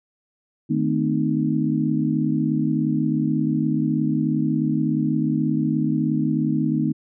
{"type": "harmonic tone with a mistuned harmonic", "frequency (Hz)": 51.4, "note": "G#1", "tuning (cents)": -17, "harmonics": [3, 4, 5, 6], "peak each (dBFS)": [-24, -24, -24, -24], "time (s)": [0.69, 6.93], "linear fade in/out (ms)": 20, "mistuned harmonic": 4, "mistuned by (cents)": 120, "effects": []}